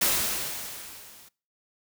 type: noise with level ramp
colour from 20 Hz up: white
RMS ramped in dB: -22 to -52 dBFS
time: 0.01-1.29 s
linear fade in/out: 10 ms
effects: noise-tail reverb RT60 0.4 s tail -24 dB re dry